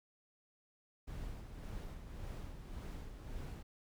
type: noise with tremolo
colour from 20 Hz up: brown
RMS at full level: -44 dBFS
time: 1.07-3.63 s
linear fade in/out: 10 ms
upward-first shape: sine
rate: 1.8 Hz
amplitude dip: 50%
effects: none